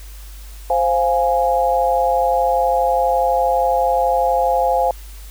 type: chord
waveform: sine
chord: F minor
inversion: second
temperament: equal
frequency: 523.3 / 698.5 / 830.6 Hz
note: C5 / F5 / Ab5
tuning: 0 / 0 / 0 cents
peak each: -18 dBFS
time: 0.7-4.91 s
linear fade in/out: 2 ms
effects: added 50 Hz sine -33 dBFS peak until 5.3 s + white hiss -44 dBFS RMS until 5.3 s